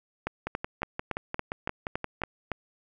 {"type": "two click trains", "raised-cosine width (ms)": 0.5, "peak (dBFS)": [-16, -14], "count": [11, 9], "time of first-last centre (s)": [[0.47, 2.218], [0.27, 2.517]], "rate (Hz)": [5.72, 3.56], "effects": []}